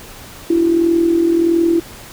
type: tone with amplitude modulation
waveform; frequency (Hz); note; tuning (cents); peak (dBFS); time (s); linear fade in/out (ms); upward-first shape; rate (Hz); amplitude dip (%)
sine; 335.8; E4; +32; -8; 0.5-1.8; 5; sine; 41.5; 55
effects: pink hiss -36 dBFS RMS until 2.12 s